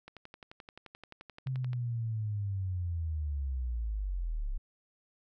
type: click train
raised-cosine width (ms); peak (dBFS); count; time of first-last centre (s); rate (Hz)
0.3; -31; 20; 0.08-1.732; 11.5
type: linear sweep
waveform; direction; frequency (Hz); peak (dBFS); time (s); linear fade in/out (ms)
sine; down; 132.6 to 31.54; -31; 1.46-4.58; 10
effects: none